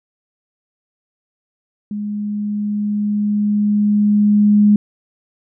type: tone with level ramp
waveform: sine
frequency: 207.7 Hz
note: G#3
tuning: in tune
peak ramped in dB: -21 to -7 dBFS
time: 1.91-4.76 s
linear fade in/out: 2 ms
effects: none